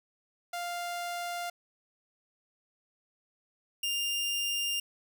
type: tone pair in turn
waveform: sawtooth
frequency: 698.5 / 2801 Hz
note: F5 / F7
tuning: 0 / +4 cents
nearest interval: 2 octaves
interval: 2404 cents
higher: second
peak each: -30 / -26 dBFS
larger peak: second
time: 0.53-1.5 / 3.83-4.8 s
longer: neither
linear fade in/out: 5 ms
effects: none